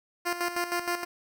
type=tone with tremolo; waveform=10% pulse; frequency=349.2 Hz; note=F4; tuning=in tune; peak=-18 dBFS; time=0.25-1.05 s; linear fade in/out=20 ms; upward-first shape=square; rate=6.4 Hz; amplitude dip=65%; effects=none